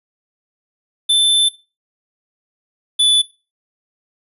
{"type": "tone pair in turn", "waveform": "square", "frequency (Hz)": [3533, 3478], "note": ["A7", "A7"], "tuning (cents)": [6, -21], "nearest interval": "unison", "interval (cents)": 27, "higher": "first", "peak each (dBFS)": -11, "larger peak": "neither", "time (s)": [[1.09, 1.49], [2.99, 3.22]], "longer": "first", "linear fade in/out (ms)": 10, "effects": ["noise-tail reverb RT60 0.3 s tail -19 dB re dry", "resampled to 32000 Hz"]}